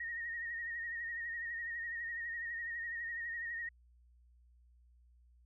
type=tone with vibrato; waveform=sine; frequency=1864.7 Hz; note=A#6; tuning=in tune; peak=-38 dBFS; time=0-3.69 s; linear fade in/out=5 ms; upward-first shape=triangle; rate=12 Hz; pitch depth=55 cents each way; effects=added 60 Hz sine -62 dBFS peak until 5.45 s